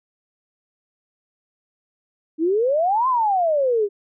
sine exponential two-way sweep, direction up then down, 304.5 to 1063 to 392.7 Hz, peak -16 dBFS, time 2.38-3.89 s, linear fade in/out 50 ms, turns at 3.08 s, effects none

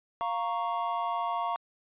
triangle chord, Bb minor, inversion second, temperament equal, 698.5 / 932.3 / 1108.7 Hz, F5 / Bb5 / Db6, 0 / 0 / 0 cents, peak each -31 dBFS, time 0.21-1.56 s, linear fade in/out 0 ms, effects resampled to 8000 Hz

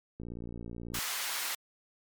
click train, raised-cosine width 3 ms, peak -29 dBFS, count 47, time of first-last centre 0.2-0.988 s, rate 58.4 Hz
pink high-pass noise, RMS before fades -35 dBFS, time 0.94-1.55 s, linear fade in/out 5 ms, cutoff 1300 Hz, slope 12 dB/octave
effects MP3 96 kbps

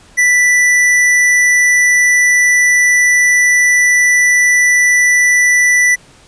square tone, 1975.5 Hz, B6, in tune, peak -8 dBFS, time 0.17-5.96 s, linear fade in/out 20 ms, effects pink hiss -44 dBFS RMS until 6.27 s + resampled to 22050 Hz

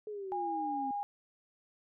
sine exponential sweep, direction down, 431.4 to 261.6 Hz, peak -38 dBFS, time 0.07-0.91 s, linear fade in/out 2 ms
sine tone, 815 Hz, G#5, 33 cents flat, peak -33 dBFS, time 0.32-1.03 s, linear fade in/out 0 ms
effects none

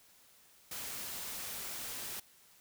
white noise, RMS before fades -42 dBFS, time 0.71-2.2 s, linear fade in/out 5 ms, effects white hiss -63 dBFS RMS until 2.6 s

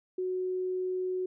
sine tone, 368.9 Hz, F#4, 5 cents flat, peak -29 dBFS, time 0.18-1.26 s, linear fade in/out 5 ms, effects none

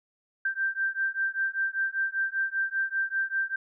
sine beating tone pair, 1568 / 1573.1 Hz, G6 / G6, 0 / +6 cents, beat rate 5.1 Hz, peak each -29 dBFS, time 0.45-3.56 s, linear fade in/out 5 ms, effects none

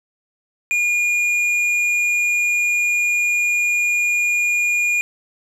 sine tone with hard clipping, 2430 Hz, D#7, 42 cents flat, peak -17 dBFS, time 0.71-5.01 s, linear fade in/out 0 ms, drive 6 dB, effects none

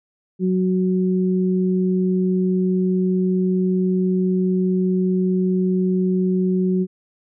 sine tone pair together, 184.87 / 370 Hz, F#3 / F#4, -1 / 0 cents, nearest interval octave, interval 1201 cents, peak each -17 / -22 dBFS, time 0.39-6.87 s, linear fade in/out 50 ms, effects none

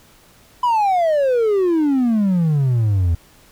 triangle exponential sweep, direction down, 1007 to 80.9 Hz, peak -11 dBFS, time 0.63-3.15 s, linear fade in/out 5 ms, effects tanh soft clip ceiling -7 dBFS + pink hiss -50 dBFS RMS until 3.51 s

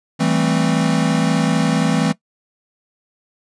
square chord, A minor seventh, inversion second, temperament equal, 164.81 / 196 / 220 / 261.6 Hz, E3 / G3 / A3 / C4, 0 / 0 / 0 / 0 cents, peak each -19 / -24 / -21 / -21 dBFS, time 0.19-2.13 s, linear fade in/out 20 ms, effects noise-tail reverb RT60 0.1 s tail -19 dB re dry + resampled to 22050 Hz

